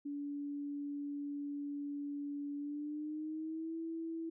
sine tone with pitch glide, 287 to 327.8 Hz, D4 to E4, -40 to -10 cents, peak -38 dBFS, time 0.05-4.3 s, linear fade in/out 10 ms, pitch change +230 cents, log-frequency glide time 2.57-3.76 s, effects none

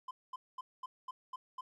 triangle tone bursts, 1026 Hz, C6, 34 cents flat, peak -38 dBFS, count 7, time 0.08-1.61 s, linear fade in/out 5 ms, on 30 ms, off 220 ms, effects none

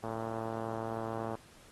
5% pulse tone with low-pass filter, 112.7 Hz, A2, 42 cents sharp, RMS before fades -38 dBFS, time 0.03-1.36 s, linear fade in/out 10 ms, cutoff 860 Hz, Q 0.99, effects pink hiss -59 dBFS RMS until 1.71 s + AAC 32 kbps

